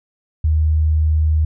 sine tone, 77.78 Hz, D#2, in tune, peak -12 dBFS, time 0.44-1.45 s, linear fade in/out 5 ms, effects none

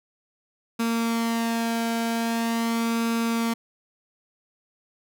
sawtooth tone with flanger, 230 Hz, A#3, 23 cents flat, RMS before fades -25 dBFS, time 0.79-3.54 s, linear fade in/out 10 ms, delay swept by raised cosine 0.79 to 1.3 ms, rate 0.43 Hz, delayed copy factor +0.5, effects none

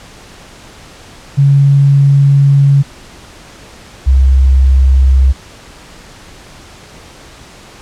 sine tone pair in turn, 139.7 / 66.12 Hz, C#3 / C2, +14 / +19 cents, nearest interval octave + minor second, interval 1295 cents, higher first, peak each -4 dBFS, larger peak neither, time 1.37-2.83 / 4.06-5.33 s, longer first, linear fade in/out 20 ms, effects pink hiss -36 dBFS RMS until 7.81 s + low-pass 8000 Hz 12 dB/octave

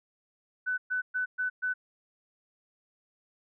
sine tone bursts, 1500 Hz, F#6, 23 cents sharp, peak -27 dBFS, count 5, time 0.66-1.74 s, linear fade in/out 20 ms, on 120 ms, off 120 ms, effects none

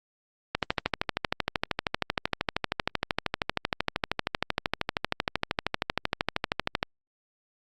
click train, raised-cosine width 0.3 ms, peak -8 dBFS, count 82, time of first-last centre 0.55-6.829 s, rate 12.9 Hz, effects Opus 48 kbps

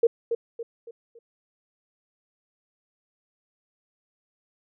sine tone with echo, 464 Hz, A#4, 8 cents flat, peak -14 dBFS, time 0.03-0.07 s, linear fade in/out 5 ms, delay 280 ms, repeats 4, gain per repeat -8 dB, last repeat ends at 1.19 s, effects none

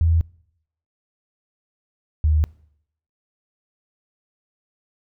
sine tone pair in turn, 82.41 / 76.73 Hz, E2 / D#2, 0 / -24 cents, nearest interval minor second, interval 124 cents, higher first, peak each -14 dBFS, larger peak neither, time 0.01-0.21 / 2.24-2.44 s, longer neither, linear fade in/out 0 ms, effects noise-tail reverb RT60 0.7 s tail -23 dB re dry

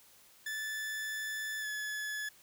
40% pulse tone with pitch glide, 1746 to 1710.1 Hz, A6 to A6, -14 to -50 cents, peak -35 dBFS, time 0.46-2.29 s, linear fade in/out 5 ms, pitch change -36 cents, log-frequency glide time 1.6-1.67 s, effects white hiss -61 dBFS RMS until 2.42 s

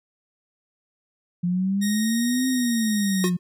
sine exponential two-way sweep, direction up then down, 173.5 to 261.6 to 173.5 Hz, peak -20 dBFS, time 1.43-3.37 s, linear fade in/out 10 ms, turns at 2.48 s
10% pulse tone, 1868 Hz, A#6, 3 cents sharp, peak -19 dBFS, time 1.81-3.3 s, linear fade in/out 20 ms
square tone with exponential decay, 360.9 Hz, F#4, 43 cents flat, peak -19 dBFS, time 3.24-3.39 s, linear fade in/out 1 ms, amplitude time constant 31 ms
effects none

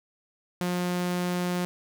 sawtooth tone, 178.2 Hz, F3, 35 cents sharp, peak -22 dBFS, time 0.61-1.65 s, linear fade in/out 0 ms, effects none

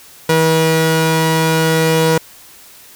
sawtooth tone pair together, 161 / 482.5 Hz, E3 / B4, -41 / -40 cents, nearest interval octave + perfect fifth, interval 1901 cents, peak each -10 dBFS, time 0.29-2.18 s, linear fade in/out 5 ms, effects white hiss -41 dBFS RMS until 2.95 s

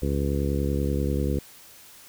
harmonic tone, 70.3 Hz, C#2, 25 cents sharp, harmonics 1 / 2 / 3 / 4 / 5 / 6 / 7, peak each -26 / -29 / -31 / -32 / -33 / -34 / -34 dBFS, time 0.02-1.39 s, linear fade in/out 5 ms, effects white hiss -49 dBFS RMS until 2.08 s

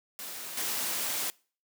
white noise with level steps, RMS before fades -40 / -32 dBFS, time 0.19-1.3 s, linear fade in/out 0 ms, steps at 0.57 s, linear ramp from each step 5 ms, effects noise-tail reverb RT60 0.4 s tail -24 dB re dry + high-pass 200 Hz 12 dB/octave

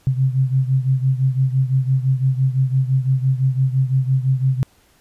sine beating tone pair, 130.3 / 136.2 Hz, C3 / C#3, -7 / -30 cents, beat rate 5.9 Hz, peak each -16 / -20 dBFS, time 0.07-4.63 s, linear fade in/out 0 ms, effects pink hiss -56 dBFS RMS until 5 s + resampled to 32000 Hz

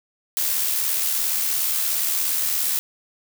blue noise with amplitude modulation, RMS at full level -21 dBFS, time 0.37-2.79 s, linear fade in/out 0 ms, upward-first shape sine, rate 77.1 Hz, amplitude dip 35%, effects none

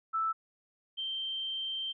sine tone pair in turn, 1318.5 / 3136 Hz, E6 / G7, 0 / 0 cents, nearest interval octave + minor third, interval 1500 cents, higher second, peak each -28 / -33 dBFS, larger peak first, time 0.13-0.33 / 0.97-1.93 s, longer second, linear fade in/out 20 ms, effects none

